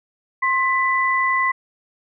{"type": "tone pair together", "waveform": "sine", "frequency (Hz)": [1060.7, 1992], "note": ["C6", "B6"], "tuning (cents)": [23, 14], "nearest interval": "major seventh", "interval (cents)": 1091, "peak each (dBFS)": -19, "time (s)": [0.42, 1.52], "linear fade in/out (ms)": 10, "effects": []}